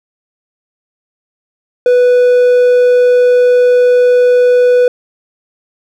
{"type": "tone", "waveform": "triangle", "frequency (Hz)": 493.9, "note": "B4", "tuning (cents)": 0, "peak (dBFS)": -3, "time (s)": [1.86, 4.88], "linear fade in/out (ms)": 2, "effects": []}